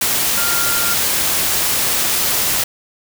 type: tone in noise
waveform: sine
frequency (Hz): 1396.9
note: F6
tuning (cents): 0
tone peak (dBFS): -22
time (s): 0.37-0.94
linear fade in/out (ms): 5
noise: white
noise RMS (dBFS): -17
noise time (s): 0.01-2.64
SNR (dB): -8
effects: none